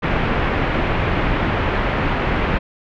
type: low-pass noise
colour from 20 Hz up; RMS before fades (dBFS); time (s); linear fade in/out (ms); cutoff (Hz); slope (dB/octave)
pink; -19; 0.02-2.59; 20; 2600; 24
effects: none